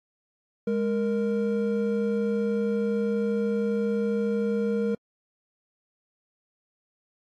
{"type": "tone pair together", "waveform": "triangle", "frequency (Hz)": [207.3, 466.2], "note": ["G#3", "A#4"], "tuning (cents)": [-3, 0], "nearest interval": "octave + major second", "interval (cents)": 1403, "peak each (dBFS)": -24, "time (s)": [0.67, 4.95], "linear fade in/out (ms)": 5, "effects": ["AAC 48 kbps"]}